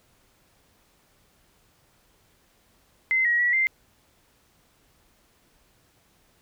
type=tone with pitch steps; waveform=sine; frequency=2063 / 1902 / 1936 / 2087 Hz; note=C7 / A#6 / B6 / C7; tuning=-25 / +34 / -35 / -5 cents; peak=-19 dBFS; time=3.11-3.67 s; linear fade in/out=0 ms; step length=140 ms; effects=pink hiss -63 dBFS RMS until 6.41 s